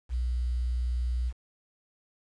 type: tone with quantisation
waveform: sine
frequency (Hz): 61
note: B1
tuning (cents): -21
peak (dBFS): -26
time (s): 0.09-1.33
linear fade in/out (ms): 50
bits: 9
effects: resampled to 22050 Hz